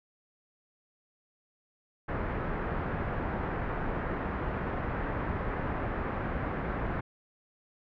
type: low-pass noise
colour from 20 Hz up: pink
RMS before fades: -33 dBFS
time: 2.08-7.01 s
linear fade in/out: 10 ms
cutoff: 1800 Hz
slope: 24 dB/octave
effects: none